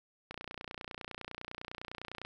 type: click train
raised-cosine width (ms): 0.3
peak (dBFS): -25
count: 59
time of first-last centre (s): 0.31-2.25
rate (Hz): 29.9
effects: none